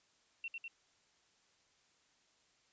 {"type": "tone with echo", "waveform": "sine", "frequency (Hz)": 2716, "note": "F7", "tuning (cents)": -49, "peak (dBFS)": -39, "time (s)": [0.44, 0.48], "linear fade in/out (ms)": 2, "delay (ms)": 100, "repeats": 2, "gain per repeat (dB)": -2, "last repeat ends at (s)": 0.68, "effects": ["white hiss -72 dBFS RMS until 2.72 s", "resampled to 16000 Hz"]}